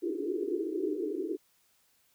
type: band-pass noise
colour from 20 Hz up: pink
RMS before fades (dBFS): -33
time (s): 0.02-1.37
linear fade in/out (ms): 20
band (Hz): 300 to 430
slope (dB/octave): 96
effects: white hiss -69 dBFS RMS until 2.14 s